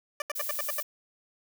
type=tone bursts; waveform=15% pulse; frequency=589 Hz; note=D5; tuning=5 cents sharp; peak=-23 dBFS; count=7; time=0.2-0.802 s; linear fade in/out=2 ms; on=20 ms; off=77 ms
type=noise; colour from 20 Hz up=violet; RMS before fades=-34 dBFS; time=0.35-0.83 s; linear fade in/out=10 ms
effects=none

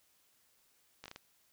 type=slowing click train; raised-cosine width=0.2 ms; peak=-29 dBFS; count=5; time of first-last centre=1.04-1.161 s; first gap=17 ms; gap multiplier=1.4; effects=white hiss -71 dBFS RMS until 1.52 s

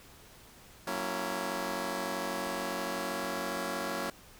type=chord; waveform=10% pulse; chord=F# dominant seventh; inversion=none; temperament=just; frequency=185 / 231.2 / 277.5 / 333 Hz; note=F#3 / A#3 / C#4 / E4; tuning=0 / -14 / +2 / +18 cents; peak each=-31 dBFS; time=0.87-4.1 s; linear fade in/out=2 ms; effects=pink hiss -55 dBFS RMS until 4.39 s

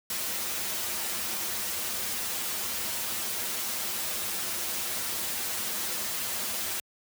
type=noise with comb filter; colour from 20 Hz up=white; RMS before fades=-32 dBFS; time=0.1-6.8 s; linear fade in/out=2 ms; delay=7 ms; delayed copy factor=-0.8; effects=high-pass 80 Hz 12 dB/octave

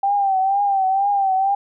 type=tone with vibrato; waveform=sine; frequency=784 Hz; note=G5; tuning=in tune; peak=-15 dBFS; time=0.03-1.55 s; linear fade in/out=5 ms; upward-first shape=triangle; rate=2.1 Hz; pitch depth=75 cents each way; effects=none

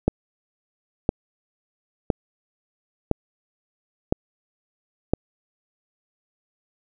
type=click train; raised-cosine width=2 ms; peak=-4 dBFS; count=6; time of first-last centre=0.08-5.136 s; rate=0.989 Hz; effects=none

